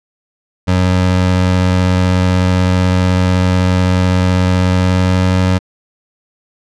25% pulse tone with pitch glide, 91.6 to 92.5 Hz, F#2 to F#2, -17 to 0 cents, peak -6 dBFS, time 0.67-5.59 s, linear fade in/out 20 ms, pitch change +17 cents, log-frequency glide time 4.7-5.36 s, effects low-pass 6000 Hz 12 dB/octave

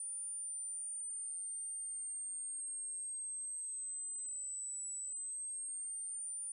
sine linear two-way sweep, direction down then up, 9300 to 7902 to 9300 Hz, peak -40 dBFS, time 0-6.52 s, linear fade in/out 2 ms, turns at 4.92 s, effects none

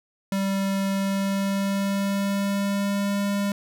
square tone with pitch glide, 195.3 to 200.9 Hz, G3 to G3, -6 to +43 cents, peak -23 dBFS, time 0.32-3.52 s, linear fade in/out 2 ms, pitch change +49 cents, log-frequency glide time 0.9-3.25 s, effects none

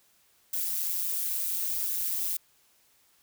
violet noise with amplitude modulation, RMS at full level -27 dBFS, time 0.53-2.37 s, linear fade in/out 5 ms, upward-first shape sine, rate 178 Hz, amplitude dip 75%, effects white hiss -65 dBFS RMS until 3.22 s

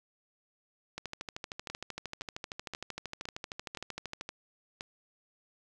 two click trains, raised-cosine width 0.2 ms, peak -21 / -22 dBFS, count 43 / 7, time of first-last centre 0.98-4.211 / 1.7-4.809 s, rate 13 / 1.93 Hz, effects none

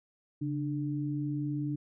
sine tone pair together, 140.7 / 296.8 Hz, C#3 / D4, +26 / +18 cents, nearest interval octave + minor second, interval 1292 cents, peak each -33 / -33 dBFS, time 0.41-1.76 s, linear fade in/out 10 ms, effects none

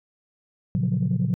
sine chord, Gb major seventh, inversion first, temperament equal, 116.54 / 138.59 / 174.61 / 185 Hz, Bb2 / Db3 / F3 / Gb3, 0 / 0 / 0 / 0 cents, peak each -25 dBFS, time 0.75-1.34 s, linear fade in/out 0 ms, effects tanh soft clip ceiling -14 dBFS

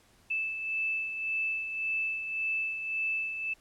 sine beating tone pair, 2631 / 2632.8 Hz, E7 / E7, -4 / -3 cents, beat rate 1.8 Hz, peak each -30 / -39 dBFS, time 0.3-3.54 s, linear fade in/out 10 ms, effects pink hiss -63 dBFS RMS until 3.6 s + low-pass 12000 Hz 12 dB/octave

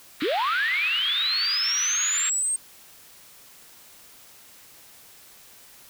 white band-pass noise, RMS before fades -32 dBFS, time 0.2-2.3 s, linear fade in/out 10 ms, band 1200 to 3900 Hz, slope 48 dB/octave
sine linear sweep, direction up, 261.6 to 8540 Hz, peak -22 dBFS, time 0.22-2.56 s, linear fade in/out 2 ms
effects white hiss -50 dBFS RMS until 5.89 s

